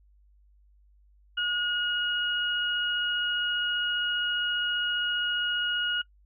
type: tone pair together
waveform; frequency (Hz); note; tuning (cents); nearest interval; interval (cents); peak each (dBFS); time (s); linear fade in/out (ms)
sine; 1443 / 2886; F#6 / F#7; -44 / -44; octave; 1200; -28; 1.37-6.02; 10
effects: noise-tail reverb RT60 0.1 s tail -23 dB re dry + added 50 Hz sine -57 dBFS peak until 6.25 s